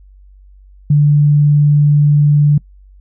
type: tone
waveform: sine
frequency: 146.83 Hz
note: D3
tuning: in tune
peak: -6 dBFS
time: 0.9-2.58 s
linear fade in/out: 5 ms
effects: noise-tail reverb RT60 0.1 s tail -25 dB re dry + added 48 Hz sine -39 dBFS peak until 3 s